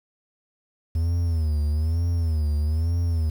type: tone with vibrato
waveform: triangle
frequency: 79.8 Hz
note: D#2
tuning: 44 cents sharp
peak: -18 dBFS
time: 0.95-3.3 s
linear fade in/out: 5 ms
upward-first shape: sine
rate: 1.1 Hz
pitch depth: 130 cents each way
effects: 8-bit